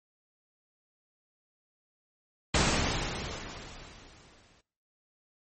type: noise with exponential decay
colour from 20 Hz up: pink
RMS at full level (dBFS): -23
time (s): 2.54-4.61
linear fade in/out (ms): 5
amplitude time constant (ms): 450
effects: noise-tail reverb RT60 0.7 s tail -25 dB re dry + MP3 32 kbps